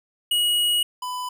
square tone pair in turn, 2903 / 998.3 Hz, F#7 / B5, -34 / +18 cents, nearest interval octave + tritone, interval 1848 cents, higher first, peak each -19 / -28 dBFS, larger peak first, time 0.31-0.83 / 1.02-1.29 s, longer first, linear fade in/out 5 ms, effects none

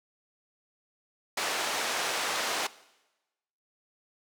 pink band-pass noise, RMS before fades -31 dBFS, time 1.37-2.67 s, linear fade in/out 5 ms, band 580 to 7500 Hz, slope 12 dB/octave, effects noise-tail reverb RT60 1.0 s tail -19 dB re dry

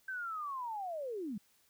sine linear sweep, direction down, 1568 to 185 Hz, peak -37 dBFS, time 0.08-1.38 s, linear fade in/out 5 ms, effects white hiss -70 dBFS RMS until 1.69 s

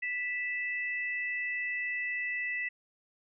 sine tone pair together, 1975.5 / 2628 Hz, B6 / E7, 0 / -6 cents, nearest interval perfect fourth, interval 494 cents, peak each -32 / -38 dBFS, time 0.02-2.69 s, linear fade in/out 10 ms, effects none

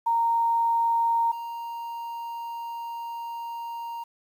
sine / triangle tone pair in turn, 926 / 932.4 Hz, A#5 / A#5, -12 / 0 cents, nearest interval unison, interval 12 cents, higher second, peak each -20 / -30 dBFS, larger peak first, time 0.06-1.32 / 1.32-4.04 s, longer second, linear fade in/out 10 ms, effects 9-bit

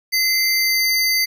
square tone pair together, 2063 / 4631 Hz, C7 / D8, -25 / -25 cents, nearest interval octave + major second, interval 1400 cents, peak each -19 dBFS, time 0.12-1.26 s, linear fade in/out 20 ms, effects none

